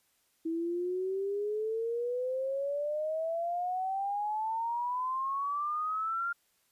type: exponential sweep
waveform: sine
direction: up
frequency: 323.2 to 1405 Hz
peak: -30 dBFS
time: 0.45-6.33 s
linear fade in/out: 10 ms
effects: white hiss -72 dBFS RMS until 6.71 s + resampled to 32000 Hz